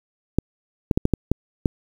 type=clicks; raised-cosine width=3 ms; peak=-4 dBFS; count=7; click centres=0.386 / 0.912 / 0.975 / 1.054 / 1.137 / 1.316 / 1.658 s; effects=7-bit